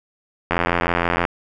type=click train; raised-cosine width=0.5 ms; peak=-3 dBFS; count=65; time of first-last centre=0.51-1.252 s; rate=86.3 Hz; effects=none